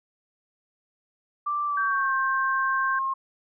sine tone with pitch glide, 1175 to 1071.3 Hz, D6 to C6, +1 to +41 cents, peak -24 dBFS, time 1.46-3.14 s, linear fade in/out 10 ms, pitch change -160 cents, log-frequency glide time 1.66-2.14 s
sine tone, 1568 Hz, G6, in tune, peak -25 dBFS, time 1.77-2.99 s, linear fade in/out 5 ms
effects none

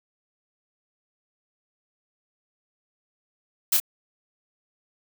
blue noise with echo, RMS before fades -20 dBFS, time 3.72-3.77 s, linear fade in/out 5 ms, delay 31 ms, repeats 1, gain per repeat -4 dB, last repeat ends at 3.801 s, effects none

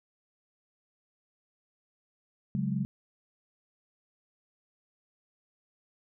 sine chord, C# suspended fourth, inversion none, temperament equal, 138.59 / 185 / 207.7 Hz, C#3 / F#3 / G#3, 0 / 0 / 0 cents, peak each -32 dBFS, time 2.55-2.85 s, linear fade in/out 0 ms, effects none

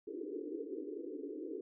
pink band-pass noise, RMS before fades -43 dBFS, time 0.07-1.61 s, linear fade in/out 2 ms, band 280 to 470 Hz, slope 96 dB/octave, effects none

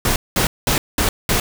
pink noise bursts, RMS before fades -17 dBFS, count 5, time 0.05-1.4 s, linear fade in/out 2 ms, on 110 ms, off 200 ms, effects none

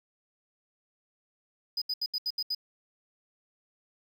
triangle tone bursts, 4978 Hz, D#8, in tune, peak -27 dBFS, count 7, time 1.77-2.549 s, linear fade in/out 5 ms, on 47 ms, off 75 ms, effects 10-bit

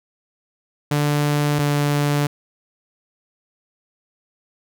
sawtooth tone pair in turn, 146.83 / 145.4 Hz, D3 / D3, 0 / -17 cents, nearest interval unison, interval 17 cents, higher first, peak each -13 dBFS, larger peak neither, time 0.91-1.59 / 1.59-2.27 s, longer neither, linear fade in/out 5 ms, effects none

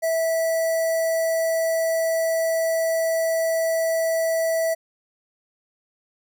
square tone with notch filter, 654 Hz, E5, 14 cents flat, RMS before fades -22 dBFS, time 0.02-4.75 s, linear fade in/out 20 ms, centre 3300 Hz, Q 0.88, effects none

